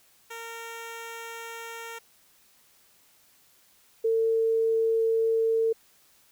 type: tone pair in turn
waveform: 10% pulse / sine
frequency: 460 / 450.5 Hz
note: A#4 / A4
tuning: -23 / +41 cents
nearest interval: unison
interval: 36 cents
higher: first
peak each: -29 / -21 dBFS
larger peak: second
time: 0.3-1.99 / 4.04-5.73 s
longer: neither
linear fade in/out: 10 ms
effects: white hiss -61 dBFS RMS until 6.31 s